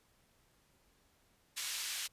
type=band-pass noise; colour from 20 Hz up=pink; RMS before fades=-40 dBFS; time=1.56-2.08 s; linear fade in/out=20 ms; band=2600 to 11000 Hz; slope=12 dB/octave; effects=pink hiss -71 dBFS RMS until 2.12 s + resampled to 32000 Hz